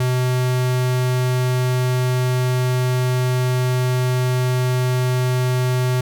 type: tone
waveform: square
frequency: 126.5 Hz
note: B2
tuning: 42 cents sharp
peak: -17 dBFS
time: 0-6.01 s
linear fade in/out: 5 ms
effects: none